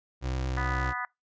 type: tone with vibrato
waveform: 30% pulse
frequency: 64.7 Hz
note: C2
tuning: 19 cents flat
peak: -26 dBFS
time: 0.21-0.94 s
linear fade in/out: 50 ms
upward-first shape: sine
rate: 8.5 Hz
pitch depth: 15 cents each way
type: harmonic tone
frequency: 246.9 Hz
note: B3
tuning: in tune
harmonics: 3 / 4 / 5 / 6 / 7 / 8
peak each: -40 / -37 / -36 / -38 / -37 / -39 dBFS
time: 0.57-1.05 s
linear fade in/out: 2 ms
effects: noise-tail reverb RT60 0.2 s tail -24 dB re dry + resampled to 16000 Hz